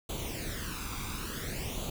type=noise with flanger; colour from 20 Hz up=pink; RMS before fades=-37 dBFS; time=0.09-1.9 s; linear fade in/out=5 ms; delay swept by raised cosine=0.28 to 0.84 ms; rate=0.56 Hz; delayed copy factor=+0.7; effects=none